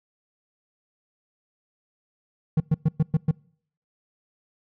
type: tone bursts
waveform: triangle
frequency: 156.7 Hz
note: D#3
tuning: 13 cents sharp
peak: -14 dBFS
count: 6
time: 2.57-3.312 s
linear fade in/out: 5 ms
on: 32 ms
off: 110 ms
effects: noise-tail reverb RT60 0.6 s tail -26 dB re dry